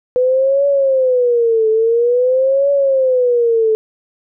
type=tone with vibrato; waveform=sine; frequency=497.3 Hz; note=B4; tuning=12 cents sharp; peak=-10 dBFS; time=0.16-3.75 s; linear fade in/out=0 ms; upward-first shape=triangle; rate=0.49 Hz; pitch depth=230 cents each way; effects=none